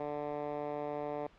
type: tone with band-pass filter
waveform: 10% pulse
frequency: 147.2 Hz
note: D3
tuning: 4 cents sharp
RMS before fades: -38 dBFS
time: 0-1.27 s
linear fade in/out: 2 ms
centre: 580 Hz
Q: 1.2
effects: pink hiss -62 dBFS RMS until 1.38 s + low-pass 3000 Hz 12 dB/octave